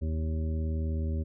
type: harmonic tone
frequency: 79.2 Hz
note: D#2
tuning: 31 cents sharp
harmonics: 1 / 2 / 3 / 4 / 5 / 7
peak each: -28 / -40 / -38 / -46 / -44 / -47 dBFS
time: 0.01-1.24 s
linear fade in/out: 20 ms
effects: none